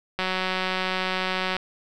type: click train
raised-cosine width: 0.3 ms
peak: -10 dBFS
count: 257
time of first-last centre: 0.19-1.566 s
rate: 186 Hz
effects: none